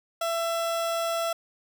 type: tone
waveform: 30% pulse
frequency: 669 Hz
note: E5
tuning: 25 cents sharp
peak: -23 dBFS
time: 0.21-1.33 s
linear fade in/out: 5 ms
effects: none